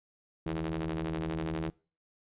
sawtooth ring-modulated tone, 79.3 Hz, D#2, 33 cents sharp, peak -25 dBFS, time 0.46-1.7 s, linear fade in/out 0 ms, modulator 244 Hz, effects noise-tail reverb RT60 0.4 s tail -25 dB re dry + resampled to 8000 Hz

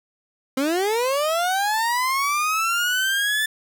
30% pulse linear sweep, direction up, 256.4 to 1760 Hz, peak -17 dBFS, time 0.57-3.46 s, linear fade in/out 5 ms, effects none

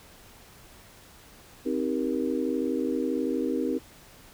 sine chord, C minor seventh, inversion none, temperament just, 261.6 / 314 / 392.4 / 470.9 Hz, C4 / Eb4 / G4 / Bb4, 0 / +16 / +2 / +18 cents, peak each -29 / -30 / -32 / -32 dBFS, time 1.65-3.79 s, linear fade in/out 20 ms, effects pink hiss -52 dBFS RMS until 4.33 s

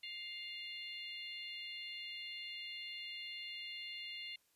harmonic tone, 702 Hz, F5, 9 cents sharp, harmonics 3 / 4 / 5 / 6, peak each -49 / -47 / -53 / -52 dBFS, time 0.03-4.36 s, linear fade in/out 5 ms, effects white hiss -75 dBFS RMS until 4.55 s + resampled to 32000 Hz

